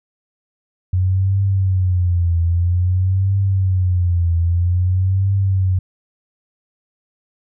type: tone with vibrato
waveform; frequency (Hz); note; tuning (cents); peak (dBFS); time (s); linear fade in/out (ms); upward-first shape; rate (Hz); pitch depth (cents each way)
sine; 91; F#2; -28; -13; 0.93-5.79; 5; triangle; 0.51; 140
effects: none